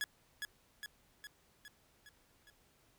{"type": "tone with echo", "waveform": "sawtooth", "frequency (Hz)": 1684, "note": "G#6", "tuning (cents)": 24, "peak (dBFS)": -31, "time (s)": [0.01, 0.04], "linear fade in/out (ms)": 0, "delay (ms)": 410, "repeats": 6, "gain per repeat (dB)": -4, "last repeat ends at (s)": 2.5, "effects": ["pink hiss -70 dBFS RMS until 2.98 s"]}